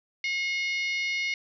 harmonic tone with a mistuned harmonic, 720 Hz, F#5, 47 cents flat, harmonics 3 / 4 / 5 / 6 / 7 / 8, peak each -27 / -37 / -41 / -40 / -43 / -44 dBFS, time 0.24-1.34 s, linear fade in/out 2 ms, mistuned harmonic 5, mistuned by +21 cents, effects none

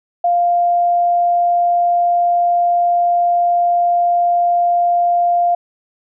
sine tone, 698.5 Hz, F5, in tune, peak -11 dBFS, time 0.24-5.55 s, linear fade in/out 5 ms, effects none

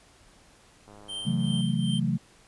click train, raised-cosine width 1 ms, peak -36 dBFS, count 76, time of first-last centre 0.88-1.608 s, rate 103 Hz
square tone with tremolo, 3136 Hz, G7, in tune, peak -32 dBFS, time 1.08-2 s, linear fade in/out 20 ms, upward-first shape triangle, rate 2.6 Hz, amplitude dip 85%
sine chord, F# half-diminished seventh, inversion second, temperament equal with one note detuned, 133.95 / 164.81 / 185 / 220 Hz, C3 / E3 / F#3 / A3, +41 / 0 / 0 / 0 cents, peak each -29 dBFS, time 1.25-2.18 s, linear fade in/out 20 ms
effects pink hiss -57 dBFS RMS until 2.47 s + resampled to 24000 Hz

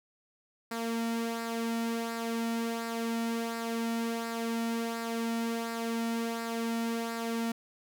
sawtooth tone with flanger, 230 Hz, A#3, 23 cents flat, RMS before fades -33 dBFS, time 0.71-7.52 s, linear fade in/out 5 ms, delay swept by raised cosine 0.31 to 1.91 ms, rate 1.4 Hz, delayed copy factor -0.5, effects none

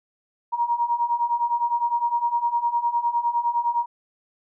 sine beating tone pair, 941 / 950.8 Hz, A#5 / A#5, +16 / +34 cents, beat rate 9.8 Hz, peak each -25 / -22 dBFS, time 0.52-3.86 s, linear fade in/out 20 ms, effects none

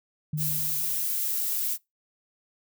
sine tone with exponential decay, 152.3 Hz, D#3, 37 cents flat, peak -25 dBFS, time 0.33-1.16 s, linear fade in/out 5 ms, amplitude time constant 180 ms
violet noise, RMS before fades -28 dBFS, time 0.37-1.78 s, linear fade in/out 50 ms
effects noise-tail reverb RT60 0.2 s tail -24 dB re dry

